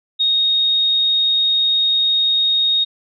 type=tone; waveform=sine; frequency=3729 Hz; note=A#7; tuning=in tune; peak=-13 dBFS; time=0.19-2.85 s; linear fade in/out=20 ms; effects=none